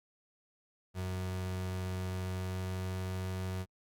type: tone with pitch glide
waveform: 35% pulse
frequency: 92.5 to 93.04 Hz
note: F#2 to F#2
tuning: 0 to +10 cents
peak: -33 dBFS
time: 0.94-3.66 s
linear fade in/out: 50 ms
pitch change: +10 cents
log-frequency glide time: 2.19-2.99 s
effects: Opus 48 kbps